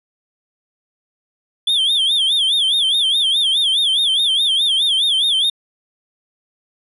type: tone with vibrato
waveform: triangle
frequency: 3380 Hz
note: G#7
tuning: 30 cents sharp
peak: -12 dBFS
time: 1.67-5.5 s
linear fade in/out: 5 ms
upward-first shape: sine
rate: 4.8 Hz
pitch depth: 160 cents each way
effects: resampled to 32000 Hz

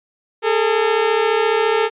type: tone pair together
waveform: sawtooth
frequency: 415.3 / 449.8 Hz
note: G#4 / A4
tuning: 0 / +38 cents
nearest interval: minor second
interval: 138 cents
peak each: -15 / -12 dBFS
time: 0.42-1.9 s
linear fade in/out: 50 ms
effects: resampled to 8000 Hz

